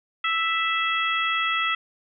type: harmonic tone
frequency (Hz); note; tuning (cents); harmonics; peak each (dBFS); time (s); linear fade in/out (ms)
659.3; E5; 0; 2 / 3 / 4 / 5; -25 / -27 / -28 / -29; 0.24-1.75; 5
effects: none